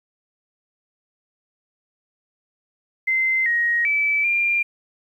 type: tone with pitch steps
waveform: sine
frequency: 2072 / 1883 / 2308 / 2391 Hz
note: C7 / A#6 / D7 / D7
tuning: -17 / +17 / -31 / +30 cents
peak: -17 dBFS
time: 3.07-4.63 s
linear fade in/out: 10 ms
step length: 390 ms
effects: 9-bit